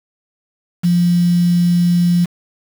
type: tone with quantisation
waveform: sine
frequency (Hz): 174.61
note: F3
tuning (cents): 0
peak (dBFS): -10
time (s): 0.83-2.26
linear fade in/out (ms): 20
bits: 5
effects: none